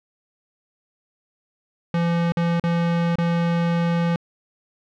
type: tone with dropouts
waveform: square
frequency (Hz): 170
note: F3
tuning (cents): -46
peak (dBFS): -19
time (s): 1.94-4.16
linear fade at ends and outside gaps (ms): 2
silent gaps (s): 2.321-2.37 / 2.598-2.638 / 3.156-3.184
effects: low-pass 3000 Hz 12 dB/octave